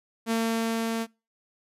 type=tone with level ramp; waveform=sawtooth; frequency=227 Hz; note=A#3; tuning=46 cents flat; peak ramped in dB=-19 to -23 dBFS; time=0.26-1.07 s; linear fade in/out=50 ms; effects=noise-tail reverb RT60 0.3 s tail -25 dB re dry + resampled to 32000 Hz